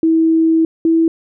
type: tone pair in turn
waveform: sine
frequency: 324.2 / 327.4 Hz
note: E4 / E4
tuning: -29 / -12 cents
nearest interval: unison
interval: 17 cents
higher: second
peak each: -9 dBFS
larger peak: neither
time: 0.03-0.65 / 0.85-1.08 s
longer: first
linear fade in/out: 2 ms
effects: none